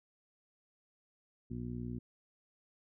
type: harmonic tone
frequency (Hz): 60.2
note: B1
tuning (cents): -44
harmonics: 1 / 2 / 3 / 4 / 5 / 6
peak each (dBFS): -47 / -42 / -47 / -42 / -54 / -51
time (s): 1.5-1.99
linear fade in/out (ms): 10
effects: none